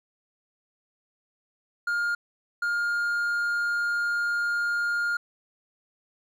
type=tone bursts at uneven times; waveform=triangle; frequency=1413 Hz; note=F6; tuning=20 cents sharp; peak=-22 dBFS; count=2; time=1.87-2.15 / 2.62-5.17 s; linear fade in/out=5 ms; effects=none